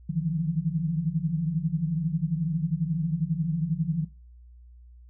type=tone cluster; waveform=sine; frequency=151.5 / 161.7 / 173.8 Hz; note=D#3 / E3 / F3; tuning=-46 / -33 / -8 cents; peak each=-29 dBFS; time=0.09-4.05 s; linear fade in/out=10 ms; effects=noise-tail reverb RT60 0.3 s tail -18 dB re dry + added 60 Hz sine -47 dBFS peak until 5.09 s

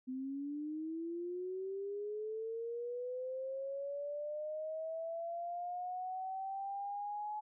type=linear sweep; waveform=sine; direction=up; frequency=254.1 to 850 Hz; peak=-38 dBFS; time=0.07-7.41 s; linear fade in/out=20 ms; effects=none

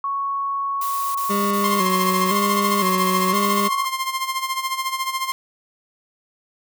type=tone; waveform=sine; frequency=1108.7 Hz; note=C#6; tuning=in tune; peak=-21 dBFS; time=0.04-3.85 s; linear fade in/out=2 ms
type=noise bursts; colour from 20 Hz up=blue; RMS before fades=-31 dBFS; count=8; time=0.81-3.677 s; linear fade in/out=5 ms; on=340 ms; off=21 ms
type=tone with vibrato; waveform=25% pulse; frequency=193.7 Hz; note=G3; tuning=20 cents flat; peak=-17 dBFS; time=1.29-3.69 s; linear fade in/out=20 ms; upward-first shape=square; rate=0.98 Hz; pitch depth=70 cents each way
type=tone with tremolo; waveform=sawtooth; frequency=1055 Hz; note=C6; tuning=14 cents sharp; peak=-16 dBFS; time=1.64-5.32 s; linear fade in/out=0 ms; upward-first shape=sine; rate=14 Hz; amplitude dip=70%
effects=none

